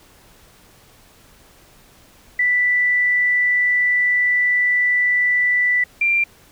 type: tone pair in turn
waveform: sine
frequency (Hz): 1975.5 / 2374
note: B6 / D7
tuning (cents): 0 / +18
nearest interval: minor third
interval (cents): 318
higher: second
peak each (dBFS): -14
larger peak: neither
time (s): 2.39-5.84 / 6.01-6.24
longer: first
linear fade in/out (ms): 5
effects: pink hiss -50 dBFS RMS until 6.51 s